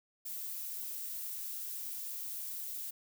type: noise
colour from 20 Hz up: violet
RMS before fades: -41 dBFS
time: 0.25-2.91 s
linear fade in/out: 10 ms
effects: none